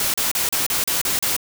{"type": "noise bursts", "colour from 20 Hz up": "white", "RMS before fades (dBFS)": -21, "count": 8, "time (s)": [0, 1.365], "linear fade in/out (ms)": 2, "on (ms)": 140, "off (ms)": 35, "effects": []}